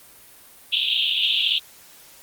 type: band-pass noise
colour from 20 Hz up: white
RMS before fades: -21 dBFS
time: 0.72-1.59 s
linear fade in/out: 10 ms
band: 2700 to 3700 Hz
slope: 96 dB/octave
effects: white hiss -48 dBFS RMS until 2.22 s + Opus 32 kbps